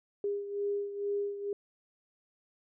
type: beating tone pair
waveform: sine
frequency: 404.9 / 407.1 Hz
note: G#4 / G#4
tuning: -44 / -35 cents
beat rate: 2.2 Hz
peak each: -32 / -38 dBFS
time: 0.24-1.53 s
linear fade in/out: 2 ms
effects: none